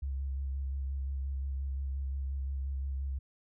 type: tone with vibrato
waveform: sine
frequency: 67.8 Hz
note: C#2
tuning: 38 cents flat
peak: -32 dBFS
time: 0.02-3.19 s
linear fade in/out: 10 ms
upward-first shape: square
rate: 5.7 Hz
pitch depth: 22 cents each way
effects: none